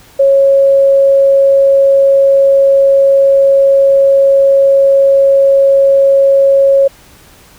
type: tone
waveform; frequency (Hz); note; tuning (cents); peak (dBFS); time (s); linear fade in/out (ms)
sine; 549; C#5; -17; -4; 0.19-6.88; 10
effects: pink hiss -41 dBFS RMS until 7.58 s